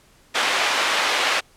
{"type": "band-pass noise", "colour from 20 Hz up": "white", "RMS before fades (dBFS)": -21, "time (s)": [0.34, 1.41], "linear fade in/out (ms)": 20, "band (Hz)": [520, 2900], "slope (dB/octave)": 12, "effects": ["pink hiss -55 dBFS RMS until 1.56 s", "low-pass 12000 Hz 12 dB/octave"]}